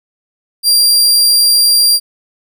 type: tone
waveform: sawtooth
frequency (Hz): 4756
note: D8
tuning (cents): +21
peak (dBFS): -4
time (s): 0.63-2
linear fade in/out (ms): 50
effects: none